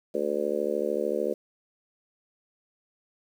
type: harmonic tone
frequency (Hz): 73.42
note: D2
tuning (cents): 0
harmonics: 3 / 4 / 5 / 6 / 7 / 8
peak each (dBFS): -36 / -38 / -31 / -31 / -30 / -33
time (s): 0.14-1.34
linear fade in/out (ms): 10
effects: 9-bit

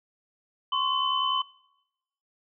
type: tone cluster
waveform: sine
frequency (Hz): 1042 / 1112 / 3036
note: C6 / C#6 / F#7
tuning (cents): -7 / +5 / +44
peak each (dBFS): -28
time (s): 0.72-1.42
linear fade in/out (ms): 5
effects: noise-tail reverb RT60 0.9 s tail -22 dB re dry

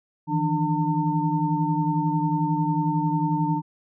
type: tone cluster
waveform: sine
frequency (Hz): 155.4 / 166.5 / 297.8 / 904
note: D#3 / E3 / D4 / A5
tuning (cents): -2 / +18 / +24 / +47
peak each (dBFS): -26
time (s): 0.27-3.62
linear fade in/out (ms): 50
effects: none

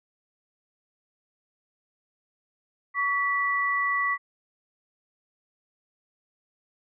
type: tone pair together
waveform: sine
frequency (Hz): 1130.4 / 1964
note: C#6 / B6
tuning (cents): +34 / -10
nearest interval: minor seventh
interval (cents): 956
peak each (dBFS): -26 / -25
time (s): 2.94-4.18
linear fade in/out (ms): 50
effects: none

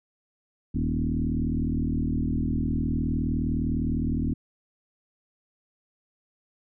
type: tone with frequency modulation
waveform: sine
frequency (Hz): 155.8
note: D#3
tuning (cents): +3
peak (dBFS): -23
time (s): 0.74-4.34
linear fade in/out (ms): 10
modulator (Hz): 39.6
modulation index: 3.4
effects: none

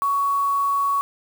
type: tone with quantisation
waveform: sine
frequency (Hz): 1119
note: C#6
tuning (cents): +16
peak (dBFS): -18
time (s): 0.02-1.01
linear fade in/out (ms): 0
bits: 6
effects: none

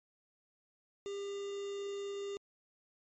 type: tone with quantisation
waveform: triangle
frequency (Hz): 400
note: G4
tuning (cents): +35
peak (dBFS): -36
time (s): 1.06-2.37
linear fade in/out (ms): 0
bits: 8
effects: MP3 32 kbps

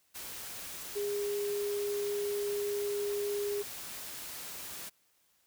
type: tone in noise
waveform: sine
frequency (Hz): 409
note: G#4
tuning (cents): -26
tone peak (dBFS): -31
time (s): 0.95-3.63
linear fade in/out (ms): 20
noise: white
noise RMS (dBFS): -43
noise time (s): 0.14-4.9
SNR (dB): +9
effects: white hiss -71 dBFS RMS until 5.46 s

